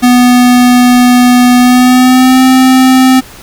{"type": "tone with pitch glide", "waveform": "square", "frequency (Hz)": [246.9, 259.2], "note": ["B3", "C4"], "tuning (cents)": [0, -16], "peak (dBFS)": -3, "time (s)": [0.02, 3.21], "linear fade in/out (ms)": 20, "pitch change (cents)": 84, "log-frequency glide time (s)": [1.58, 2.41], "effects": ["pink hiss -32 dBFS RMS until 3.42 s"]}